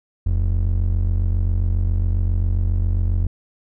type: ring-modulated tone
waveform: triangle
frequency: 64.3 Hz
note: C2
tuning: 30 cents flat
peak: -11 dBFS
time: 0.26-3.27 s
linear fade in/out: 5 ms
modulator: 23.7 Hz
effects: none